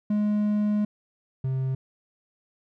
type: tone pair in turn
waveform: triangle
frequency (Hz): 209.1 / 131.72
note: G#3 / C3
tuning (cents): +12 / +12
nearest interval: minor sixth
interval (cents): 800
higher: first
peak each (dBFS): -19 / -22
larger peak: first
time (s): 0.1-0.85 / 1.44-1.75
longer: first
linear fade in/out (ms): 5
effects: none